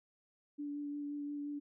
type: tone with vibrato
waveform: sine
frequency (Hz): 290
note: D4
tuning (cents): -22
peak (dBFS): -38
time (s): 0.58-1.6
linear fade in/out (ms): 20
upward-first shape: sine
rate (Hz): 5.7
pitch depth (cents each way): 12
effects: none